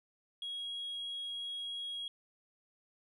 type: tone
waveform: sine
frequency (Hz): 3301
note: G#7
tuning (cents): -11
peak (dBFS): -36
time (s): 0.42-2.08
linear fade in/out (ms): 2
effects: tanh soft clip ceiling -36 dBFS